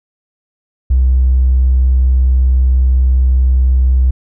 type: tone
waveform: triangle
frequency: 63.9 Hz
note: C2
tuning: 40 cents flat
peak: -3 dBFS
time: 0.9-4.11 s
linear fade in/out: 10 ms
effects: tanh soft clip ceiling -5 dBFS